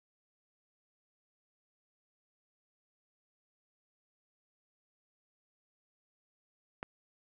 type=click; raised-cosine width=0.5 ms; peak=-23 dBFS; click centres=6.829 s; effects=none